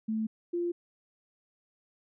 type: tone pair in turn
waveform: sine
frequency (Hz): 219.6 / 346.9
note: A3 / F4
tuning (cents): -3 / -12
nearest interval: minor sixth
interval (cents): 791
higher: second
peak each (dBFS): -28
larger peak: neither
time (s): 0.08-0.27 / 0.53-0.72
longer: neither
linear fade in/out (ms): 10
effects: none